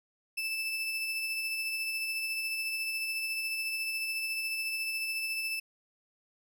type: tone with tremolo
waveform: 35% pulse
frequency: 2637 Hz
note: E7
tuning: in tune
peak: -29 dBFS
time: 0.37-5.6 s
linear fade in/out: 10 ms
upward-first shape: sine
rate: 14 Hz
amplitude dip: 30%
effects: none